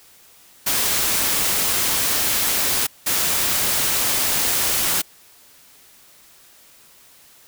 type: noise bursts at uneven times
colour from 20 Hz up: white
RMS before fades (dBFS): -20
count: 2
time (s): 0.66-2.87 / 3.06-5.02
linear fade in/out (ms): 10
effects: white hiss -50 dBFS RMS until 7.47 s